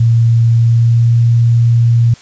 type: tone with pitch glide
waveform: sine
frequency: 115.8 to 117.35 Hz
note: A#2 to A#2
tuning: -11 to +12 cents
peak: -6 dBFS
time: 0-2.14 s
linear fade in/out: 5 ms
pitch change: +23 cents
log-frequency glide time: 0.5-1.16 s
effects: white hiss -40 dBFS RMS until 2.21 s + resampled to 16000 Hz